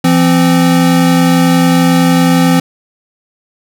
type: tone pair together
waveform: square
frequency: 170.08 / 261.1 Hz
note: F3 / C4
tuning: -46 / -3 cents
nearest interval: perfect fifth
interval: 743 cents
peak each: -10 dBFS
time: 0.04-2.6 s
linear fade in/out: 5 ms
effects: none